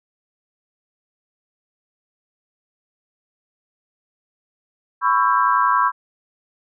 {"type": "chord", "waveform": "sine", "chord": "C# half-diminished seventh", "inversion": "third", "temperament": "just", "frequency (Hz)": [997.9, 1108.7, 1330.5, 1596.6], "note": ["B5", "C#6", "E6", "G6"], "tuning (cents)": [18, 0, 16, 31], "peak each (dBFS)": [-18, -18, -21, -24], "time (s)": [5.01, 5.92], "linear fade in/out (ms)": 50, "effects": []}